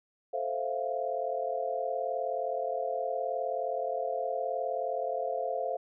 sine chord, F major seventh, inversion first, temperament equal, 440 / 523.3 / 659.3 / 698.5 Hz, A4 / C5 / E5 / F5, 0 / 0 / 0 / 0 cents, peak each -38 / -34 / -36 / -34 dBFS, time 0.33-5.77 s, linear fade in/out 10 ms, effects none

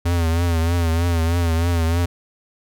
square tone with vibrato, 84.1 Hz, E2, 35 cents sharp, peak -17 dBFS, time 0.05-2.06 s, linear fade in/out 10 ms, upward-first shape triangle, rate 3.2 Hz, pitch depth 74 cents each way, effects none

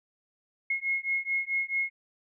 sine beating tone pair, 2161 / 2165.6 Hz, C#7 / C#7, -45 / -41 cents, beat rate 4.6 Hz, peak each -30 dBFS, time 0.7-1.9 s, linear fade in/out 5 ms, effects none

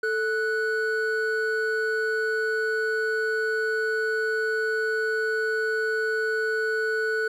triangle tone pair together, 440 / 1480 Hz, A4 / F#6, 0 / 0 cents, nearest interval octave + major sixth, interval 2100 cents, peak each -24 dBFS, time 0.03-7.28 s, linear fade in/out 5 ms, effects none

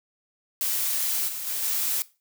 blue noise with level steps, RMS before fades -26 / -33 / -29 / -26 dBFS, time 0.61-2.02 s, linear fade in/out 0 ms, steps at 1.27 / 1.46 / 1.62 s, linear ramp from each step 20 ms, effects noise-tail reverb RT60 0.3 s tail -19 dB re dry

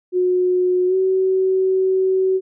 sine tone with pitch glide, 363.5 to 377.6 Hz, F#4 to F#4, -31 to +35 cents, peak -14 dBFS, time 0.12-2.41 s, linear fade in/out 50 ms, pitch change +66 cents, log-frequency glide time 0.87-0.95 s, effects none

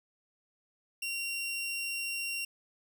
sawtooth tone, 2754 Hz, F7, 25 cents flat, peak -30 dBFS, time 1.02-2.45 s, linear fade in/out 5 ms, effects none

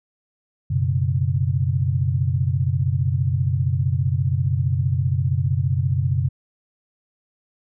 sine chord, F# suspended fourth, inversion none, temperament equal, 92.5 / 123.47 / 138.59 Hz, F#2 / B2 / C#3, 0 / 0 / 0 cents, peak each -22 dBFS, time 0.7-6.29 s, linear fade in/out 10 ms, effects none

